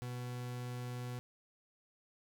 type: tone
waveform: 40% pulse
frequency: 123.4 Hz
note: B2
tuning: 1 cent flat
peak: -39 dBFS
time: 0.02-1.19 s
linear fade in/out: 0 ms
effects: none